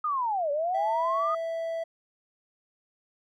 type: linear two-way sweep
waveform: sine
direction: down then up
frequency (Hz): 1258 to 560 to 1258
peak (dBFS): -25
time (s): 0.04-1.35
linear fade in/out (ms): 5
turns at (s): 0.51
type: tone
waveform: triangle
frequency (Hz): 659.3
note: E5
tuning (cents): 0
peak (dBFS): -27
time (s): 0.74-1.84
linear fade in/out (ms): 10
effects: none